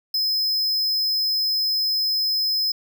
square tone, 5100 Hz, D#8, 42 cents sharp, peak -20 dBFS, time 0.14-2.72 s, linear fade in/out 5 ms, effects none

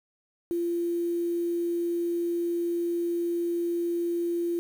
sine tone with quantisation, 343.3 Hz, F4, 30 cents flat, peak -25 dBFS, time 0.51-4.59 s, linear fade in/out 0 ms, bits 8, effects none

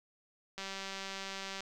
click train, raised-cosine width 0.2 ms, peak -24 dBFS, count 200, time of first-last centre 0.58-1.606 s, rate 194 Hz, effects none

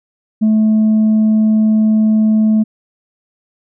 sine tone, 217 Hz, A3, 24 cents flat, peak -6 dBFS, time 0.41-2.64 s, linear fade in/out 20 ms, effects tanh soft clip ceiling -7 dBFS

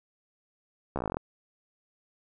slowing click train, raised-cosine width 1 ms, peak -17 dBFS, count 12, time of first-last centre 0.96-1.17 s, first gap 14 ms, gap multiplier 1.06, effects none

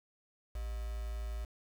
sine tone with quantisation, 56 Hz, A1, 31 cents sharp, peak -36 dBFS, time 0.55-1.45 s, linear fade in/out 5 ms, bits 8, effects none

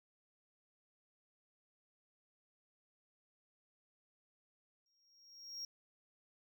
triangle tone with exponential growth, 5588 Hz, F8, in tune, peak -39 dBFS, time 4.86-5.65 s, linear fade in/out 2 ms, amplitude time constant 170 ms, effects none

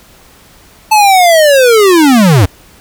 square linear sweep, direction down, 877 to 84.4 Hz, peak -4 dBFS, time 0.91-2.46 s, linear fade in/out 10 ms, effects pink hiss -41 dBFS RMS until 2.8 s

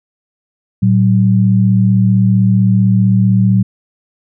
sine tone pair together, 113.8 / 189.41 Hz, A#2 / F#3, -41 / +41 cents, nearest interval major sixth, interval 882 cents, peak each -10 dBFS, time 0.82-3.63 s, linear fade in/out 10 ms, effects none

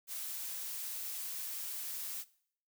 blue noise, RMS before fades -41 dBFS, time 0.07-2.25 s, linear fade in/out 50 ms, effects noise-tail reverb RT60 0.6 s tail -20 dB re dry

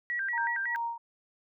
sine tone with vibrato, 1746 Hz, A6, 14 cents flat, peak -29 dBFS, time 0.1-0.76 s, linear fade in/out 0 ms, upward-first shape square, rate 5.4 Hz, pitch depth 170 cents each way
sine tone with tremolo, 932.3 Hz, A#5, in tune, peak -29 dBFS, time 0.33-0.98 s, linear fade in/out 5 ms, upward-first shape sine, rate 2.5 Hz, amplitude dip 95%
effects none

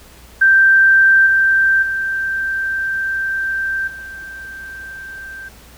sine tone with level steps, 1568 Hz, G6, in tune, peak -7 / -10 / -17 / -29 dBFS, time 0.41-5.49 s, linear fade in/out 10 ms, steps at 1.26 / 1.82 / 3.87 s, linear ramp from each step 10 ms, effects added 60 Hz sine -44 dBFS peak until 5.77 s + pink hiss -44 dBFS RMS until 5.77 s

